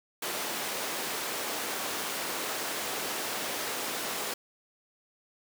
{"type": "high-pass noise", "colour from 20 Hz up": "pink", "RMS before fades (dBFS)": -34, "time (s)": [0.22, 4.34], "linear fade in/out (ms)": 5, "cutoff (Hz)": 370, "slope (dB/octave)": 12, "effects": []}